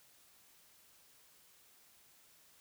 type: silence
effects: white hiss -65 dBFS RMS until 2.6 s